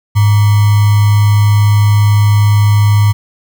sine tone with sample-and-hold, 103.83 Hz, G#2, in tune, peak -5 dBFS, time 0.15-3.13 s, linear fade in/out 20 ms, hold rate 1050 Hz, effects none

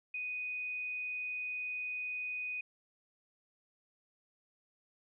sine tone, 2489 Hz, D#7, in tune, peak -36 dBFS, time 0.14-2.61 s, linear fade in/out 5 ms, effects none

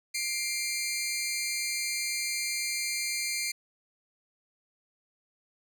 15% pulse tone pair together, 2110 / 2368 Hz, C7 / D7, +14 / +14 cents, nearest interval major second, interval 200 cents, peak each -26 dBFS, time 0.14-3.52 s, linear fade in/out 10 ms, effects none

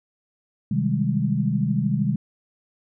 sine chord, Ab major seventh, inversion first, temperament just, 129.78 / 155.74 / 194.67 / 207.7 Hz, C3 / Eb3 / G3 / Ab3, -14 / +2 / -12 / 0 cents, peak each -25 dBFS, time 0.71-2.16 s, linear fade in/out 5 ms, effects none

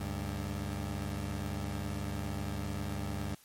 20% pulse tone pair together, 72.53 / 99.9 Hz, D2 / G2, -21 / +33 cents, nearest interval tritone, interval 554 cents, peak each -33 / -32 dBFS, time 0-3.35 s, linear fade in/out 5 ms, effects white hiss -61 dBFS RMS until 3.44 s + MP3 64 kbps

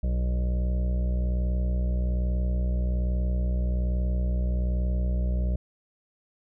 harmonic tone with a mistuned harmonic, 61.2 Hz, B1, 15 cents flat, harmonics 1 / 2 / 3 / 5 / 6 / 7 / 8 / 9 / 10, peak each -23 / -37 / -34 / -48 / -49 / -51 / -49 / -48 / -43 dBFS, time 0.03-5.56 s, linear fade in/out 5 ms, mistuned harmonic 5, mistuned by -26 cents, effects none

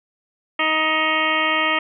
harmonic tone with a mistuned harmonic, 313.9 Hz, D#4, 15 cents sharp, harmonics 1 / 2 / 3 / 4 / 6 / 7 / 8 / 9 / 10, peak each -29 / -27 / -27 / -23 / -23 / -24 / -29 / -27 / -28 dBFS, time 0.59-1.79 s, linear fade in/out 5 ms, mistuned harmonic 9, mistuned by -25 cents, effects none

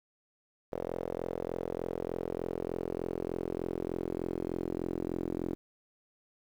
sawtooth tone with band-pass filter sweep, 43.33 Hz, F1, 13 cents flat, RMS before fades -36 dBFS, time 0.72-5.55 s, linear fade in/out 0 ms, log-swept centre 510 to 330 Hz, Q 2.9, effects 10-bit

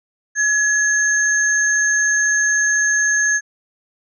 sine tone pair together, 1688 / 6378 Hz, G#6 / G8, +28 / +29 cents, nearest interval octave + major seventh, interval 2301 cents, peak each -15 / -19 dBFS, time 0.35-3.41 s, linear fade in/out 50 ms, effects none

